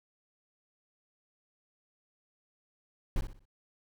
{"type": "noise with echo", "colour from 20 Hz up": "brown", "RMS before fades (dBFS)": -28, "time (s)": [3.16, 3.21], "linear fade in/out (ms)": 2, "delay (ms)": 61, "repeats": 4, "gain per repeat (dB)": -9, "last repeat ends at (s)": 3.454, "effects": []}